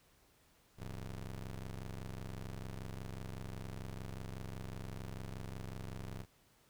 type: ring-modulated tone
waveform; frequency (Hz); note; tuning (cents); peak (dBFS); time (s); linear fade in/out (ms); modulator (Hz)
25% pulse; 65.9; C2; +13; -36; 0.77-6.26; 50; 45.5
effects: pink hiss -69 dBFS RMS until 6.69 s